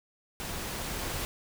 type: noise with level ramp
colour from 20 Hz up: pink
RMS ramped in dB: -37 to -34 dBFS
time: 0.4-1.25 s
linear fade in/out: 0 ms
effects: none